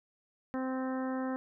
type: harmonic tone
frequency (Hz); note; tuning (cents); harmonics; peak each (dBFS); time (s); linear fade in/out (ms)
260.2; C4; -9; 1 / 2 / 3 / 4 / 5 / 6 / 7; -33 / -39 / -43 / -45 / -47 / -49 / -50; 0.54-1.36; 0
effects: none